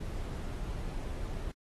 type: noise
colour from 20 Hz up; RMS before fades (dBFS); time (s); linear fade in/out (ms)
brown; -37; 0-1.52; 10
effects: AAC 32 kbps